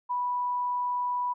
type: tone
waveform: sine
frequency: 984 Hz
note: B5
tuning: 7 cents flat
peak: -26 dBFS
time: 0.09-1.34 s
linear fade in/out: 20 ms
effects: none